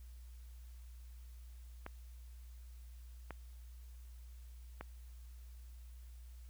clicks, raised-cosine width 0.5 ms, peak -29 dBFS, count 3, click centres 1.864 / 3.307 / 4.81 s, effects added 60 Hz sine -50 dBFS peak until 6.49 s + white hiss -69 dBFS RMS until 6.49 s

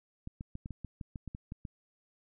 clicks, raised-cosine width 5 ms, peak -28 dBFS, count 12, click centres 0.274 / 0.409 / 0.554 / 0.659 / 0.707 / 0.847 / 1.012 / 1.158 / 1.277 / 1.349 / 1.521 / 1.652 s, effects none

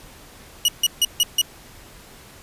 sawtooth tone bursts, 2908 Hz, F#7, 31 cents flat, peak -11 dBFS, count 5, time 0.65-1.415 s, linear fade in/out 2 ms, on 33 ms, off 150 ms, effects pink hiss -45 dBFS RMS until 2.42 s + resampled to 32000 Hz

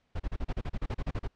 brown noise bursts, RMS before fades -31 dBFS, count 14, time 0.15-1.277 s, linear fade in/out 10 ms, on 48 ms, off 35 ms, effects pink hiss -73 dBFS RMS until 1.35 s + low-pass 4000 Hz 12 dB/octave

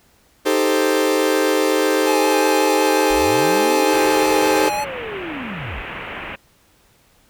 40% pulse chord, A half-diminished seventh, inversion second, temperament equal, 311.1 / 392 / 440 / 523.3 Hz, Eb4 / G4 / A4 / C5, 0 / 0 / 0 / 0 cents, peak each -20 dBFS, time 0.45-4.7 s, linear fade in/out 20 ms
square tone with vibrato, 841 Hz, G#5, 22 cents sharp, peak -21 dBFS, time 2.06-4.85 s, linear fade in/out 20 ms, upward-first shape sine, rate 5.5 Hz, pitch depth 27 cents each way
sine linear two-way sweep, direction up then down, 32.7 to 610 to 32.7 Hz, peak -28 dBFS, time 3.1-5.82 s, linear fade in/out 10 ms, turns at 4.76 s
white low-pass noise, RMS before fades -31 dBFS, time 3.92-6.36 s, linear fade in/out 10 ms, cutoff 2800 Hz, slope 48 dB/octave
effects pink hiss -56 dBFS RMS until 7.29 s

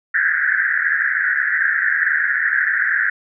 pink band-pass noise, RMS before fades -18 dBFS, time 0.14-3.1 s, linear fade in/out 5 ms, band 1500 to 1900 Hz, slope 96 dB/octave, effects none

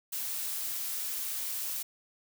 blue noise, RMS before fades -35 dBFS, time 0.12-1.83 s, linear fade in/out 10 ms, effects none

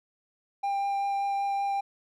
triangle tone with vibrato, 796 Hz, G5, 26 cents sharp, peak -24 dBFS, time 0.63-1.81 s, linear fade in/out 10 ms, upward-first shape triangle, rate 5.2 Hz, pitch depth 9 cents each way, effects none

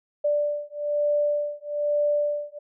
sine beating tone pair, 587.3 / 588.4 Hz, D5 / D5, 0 / +3 cents, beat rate 1.1 Hz, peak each -25 dBFS, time 0.24-2.59 s, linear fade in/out 10 ms, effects none

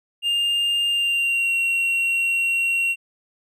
triangle tone with pitch glide, 2808 to 2741 Hz, F7 to F7, +9 to -33 cents, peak -17 dBFS, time 0.22-2.96 s, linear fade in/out 50 ms, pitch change -42 cents, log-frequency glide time 0.89-1.54 s, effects none

